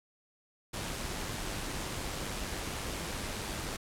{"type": "noise with amplitude modulation", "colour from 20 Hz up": "pink", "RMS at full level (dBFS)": -36, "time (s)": [0.73, 3.77], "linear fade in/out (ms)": 10, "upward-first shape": "sine", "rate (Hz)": 99.8, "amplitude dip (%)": 30, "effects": ["low-pass 11000 Hz 12 dB/octave"]}